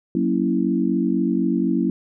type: chord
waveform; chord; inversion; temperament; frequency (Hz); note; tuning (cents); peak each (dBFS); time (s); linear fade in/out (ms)
sine; F# dominant seventh; none; equal; 185 / 233.1 / 277.2 / 329.6; F#3 / A#3 / C#4 / E4; 0 / 0 / 0 / 0; -23; 0.15-1.9; 2
effects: none